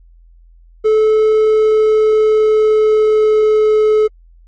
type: tone with pitch glide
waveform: triangle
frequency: 433.8 to 429.6 Hz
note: A4 to A4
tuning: -25 to -41 cents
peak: -6 dBFS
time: 0.84-4.08 s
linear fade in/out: 20 ms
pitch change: -16 cents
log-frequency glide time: 1.4-3.76 s
effects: added 42 Hz sine -41 dBFS peak until 4.47 s + MP3 32 kbps